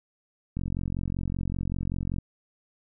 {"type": "click train", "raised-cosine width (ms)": 5, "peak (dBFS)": -18, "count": 74, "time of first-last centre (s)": [0.57, 2.185], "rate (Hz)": 45.2, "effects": []}